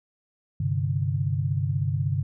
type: chord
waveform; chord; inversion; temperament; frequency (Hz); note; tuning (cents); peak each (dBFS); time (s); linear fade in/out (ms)
sine; G suspended fourth; none; just; 98 / 130.67 / 147; G2 / C3 / D3; 0 / -2 / +2; -27; 0.6-2.23; 5
effects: none